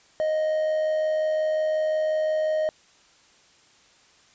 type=tone with amplitude modulation; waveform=triangle; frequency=622.3 Hz; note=D#5; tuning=in tune; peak=-18 dBFS; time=0.2-2.69 s; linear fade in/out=0 ms; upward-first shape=sine; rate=85.6 Hz; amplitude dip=30%; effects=white hiss -57 dBFS RMS until 4.34 s + resampled to 16000 Hz